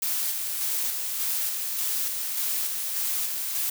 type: noise with tremolo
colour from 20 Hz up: blue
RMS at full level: -27 dBFS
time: 0.02-3.7 s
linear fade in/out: 5 ms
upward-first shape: square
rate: 1.7 Hz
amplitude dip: 30%
effects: none